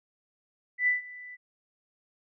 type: tone with ADSR envelope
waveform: sine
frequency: 1986 Hz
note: B6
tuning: 9 cents sharp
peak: -20 dBFS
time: 0.78-1.37 s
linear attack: 92 ms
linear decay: 140 ms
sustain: -21 dB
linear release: 31 ms
effects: none